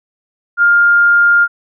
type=tone; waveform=sine; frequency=1406 Hz; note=F6; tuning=11 cents sharp; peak=-6 dBFS; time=0.57-1.48 s; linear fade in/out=50 ms; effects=none